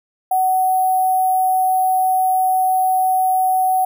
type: tone with sample-and-hold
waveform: sine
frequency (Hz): 749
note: F#5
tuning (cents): +21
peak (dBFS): -13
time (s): 0.31-3.85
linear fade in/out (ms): 5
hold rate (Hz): 11025
effects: none